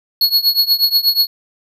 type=tone with tremolo; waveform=square; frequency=4346 Hz; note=C#8; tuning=35 cents flat; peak=-8 dBFS; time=0.21-1.27 s; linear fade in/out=2 ms; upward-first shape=triangle; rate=8.3 Hz; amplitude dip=95%; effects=none